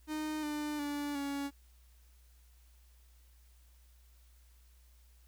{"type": "tone with pitch steps", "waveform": "45% pulse", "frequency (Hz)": [307.6, 298.5, 289.7, 281.1], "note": ["D#4", "D4", "D4", "C#4"], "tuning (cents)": [-20, 28, -24, 24], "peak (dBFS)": -35, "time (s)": [0.07, 1.51], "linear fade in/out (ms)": 50, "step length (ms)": 360, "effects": ["added 60 Hz sine -59 dBFS peak until 5.27 s", "white hiss -70 dBFS RMS until 5.27 s"]}